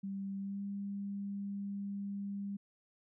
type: tone with pitch glide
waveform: sine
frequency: 196 to 200 Hz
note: G3 to G3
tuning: 0 to +35 cents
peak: -37 dBFS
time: 0.03-2.57 s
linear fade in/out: 10 ms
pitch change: +35 cents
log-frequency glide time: 0.39-0.62 s
effects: none